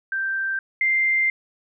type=tone pair in turn; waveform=sine; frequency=1568 / 2093 Hz; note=G6 / C7; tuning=0 / 0 cents; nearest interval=perfect fourth; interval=500 cents; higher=second; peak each=-22 / -17 dBFS; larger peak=second; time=0.12-0.59 / 0.81-1.3 s; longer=second; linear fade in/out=2 ms; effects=none